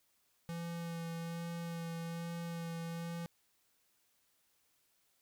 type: tone with vibrato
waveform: square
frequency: 168 Hz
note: E3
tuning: 33 cents sharp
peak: -40 dBFS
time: 0.49-3.26 s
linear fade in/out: 0 ms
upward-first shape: sine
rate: 1.2 Hz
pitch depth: 14 cents each way
effects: white hiss -75 dBFS RMS until 5.21 s